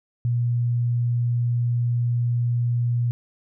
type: tone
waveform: sine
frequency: 120 Hz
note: B2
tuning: 49 cents flat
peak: -19 dBFS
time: 0.25-3.11 s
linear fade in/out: 0 ms
effects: none